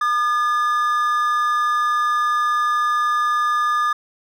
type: tone pair together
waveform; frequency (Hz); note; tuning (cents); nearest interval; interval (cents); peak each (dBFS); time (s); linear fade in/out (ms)
triangle; 1211 / 1702.7; D#6 / G#6; -47 / +43; tritone; 590; -15 / -24; 0.01-3.93; 5
effects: none